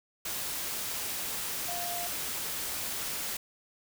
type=tone in noise; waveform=sine; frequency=698.5 Hz; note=F5; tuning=in tune; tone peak=-37 dBFS; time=1.68-2.07 s; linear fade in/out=5 ms; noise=white; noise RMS=-35 dBFS; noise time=0.25-3.37 s; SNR=-5 dB; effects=none